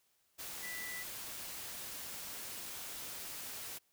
sine tone in noise, 1980 Hz, B6, 4 cents sharp, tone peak -43 dBFS, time 0.62-1.04 s, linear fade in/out 20 ms, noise white, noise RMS -45 dBFS, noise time 0.38-3.79 s, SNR -1 dB, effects white hiss -75 dBFS RMS until 3.92 s

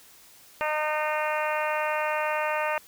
harmonic tone, 305.4 Hz, D#4, 32 cents flat, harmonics 2 / 3 / 4 / 5 / 6 / 7 / 8 / 9, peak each -29 / -30 / -33 / -35 / -35 / -38 / -36 / -38 dBFS, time 0.61-2.78 s, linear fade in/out 0 ms, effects white hiss -53 dBFS RMS until 2.87 s

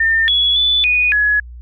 sine tone with pitch steps, 1806 / 3378 / 3480 / 2472 / 1687 Hz, A6 / G#7 / A7 / D#7 / G#6, +45 / +29 / -20 / -12 / +27 cents, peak -11 dBFS, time 0-1.4 s, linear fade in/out 5 ms, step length 280 ms, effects added 60 Hz sine -31 dBFS peak until 1.61 s

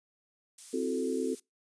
violet noise, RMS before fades -42 dBFS, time 0.58-1.4 s, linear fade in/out 5 ms
sine chord, F# half-diminished seventh, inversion second, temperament equal, 261.6 / 329.6 / 370 / 440 Hz, C4 / E4 / F#4 / A4, 0 / 0 / 0 / 0 cents, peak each -33 / -38 / -34 / -33 dBFS, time 0.73-1.35 s, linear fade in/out 10 ms
effects noise-tail reverb RT60 0.2 s tail -25 dB re dry + resampled to 22050 Hz

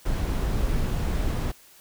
brown noise, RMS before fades -25 dBFS, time 0.05-1.52 s, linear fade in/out 10 ms, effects white hiss -53 dBFS RMS until 1.8 s

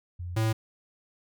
sine / square tone pair in turn, 88 / 110.87 Hz, F2 / A2, +14 / +14 cents, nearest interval major third, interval 400 cents, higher second, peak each -33 / -24 dBFS, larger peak second, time 0.19-0.36 / 0.36-0.53 s, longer neither, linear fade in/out 10 ms, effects none

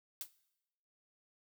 blue noise with exponential decay, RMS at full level -37 dBFS, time 0.21-0.31 s, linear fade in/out 1 ms, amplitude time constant 20 ms, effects noise-tail reverb RT60 0.9 s tail -19 dB re dry

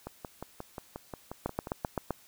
two click trains, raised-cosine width 1 ms, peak -24 / -16 dBFS, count 11 / 6, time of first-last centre 0.07-1.849 / 1.46-2.107 s, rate 5.62 / 7.73 Hz, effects white hiss -59 dBFS RMS until 2.27 s

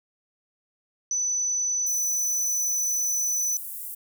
sine tone, 5990 Hz, F#8, 20 cents sharp, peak -23 dBFS, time 1.11-3.57 s, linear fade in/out 2 ms
pink high-pass noise, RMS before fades -36 dBFS, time 1.86-3.95 s, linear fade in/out 10 ms, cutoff 11000 Hz, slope 24 dB/octave
effects none

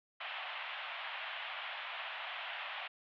white band-pass noise, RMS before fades -43 dBFS, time 0.2-2.88 s, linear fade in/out 10 ms, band 630 to 3300 Hz, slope 48 dB/octave, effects none

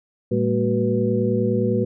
sine tone cluster, 113.2 / 200 / 229.8 / 373.3 / 489 Hz, A2 / G3 / A#3 / F#4 / B4, +50 / +35 / -25 / +15 / -17 cents, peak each -24 dBFS, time 0.31-1.85 s, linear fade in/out 10 ms, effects none

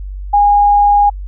sine tone, 819 Hz, G#5, 24 cents flat, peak -6 dBFS, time 0.33-1.1 s, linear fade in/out 10 ms, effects added 48 Hz sine -22 dBFS peak until 1.27 s

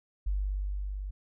sine tone with level ramp, 49 Hz, G1, in tune, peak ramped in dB -26 to -34 dBFS, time 0.26-1.11 s, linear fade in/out 10 ms, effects none

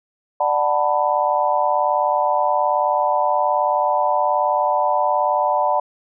sine chord, B minor seventh, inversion first, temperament just, 592.7 / 740.8 / 889 / 987.8 Hz, D5 / F#5 / A5 / B5, +16 / +2 / +18 / 0 cents, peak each -21 dBFS, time 0.4-5.8 s, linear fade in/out 5 ms, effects none

